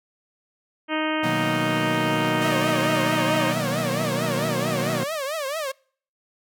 harmonic tone, 311.1 Hz, D#4, in tune, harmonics 1 / 2 / 3 / 4 / 5 / 6 / 7 / 8 / 9 / 10, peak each -26 / -29 / -31 / -32 / -33 / -34 / -34 / -35 / -36 / -36 dBFS, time 0.88-3.55 s, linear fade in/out 50 ms
sawtooth chord, B major seventh, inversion none, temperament equal, 123.47 / 155.56 / 185 / 233.1 Hz, B2 / D#3 / F#3 / A#3, 0 / 0 / 0 / 0 cents, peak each -26 dBFS, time 1.23-5.04 s, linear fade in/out 10 ms
sawtooth tone with vibrato, 587.3 Hz, D5, in tune, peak -22 dBFS, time 2.41-5.72 s, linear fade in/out 10 ms, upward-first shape triangle, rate 4.5 Hz, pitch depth 210 cents each way
effects noise-tail reverb RT60 0.5 s tail -26 dB re dry

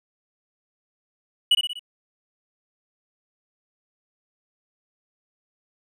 triangle tone with echo, 2938 Hz, F#7, 13 cents flat, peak -12 dBFS, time 1.51-1.55 s, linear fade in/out 5 ms, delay 61 ms, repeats 4, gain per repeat -5 dB, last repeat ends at 1.794 s, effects none

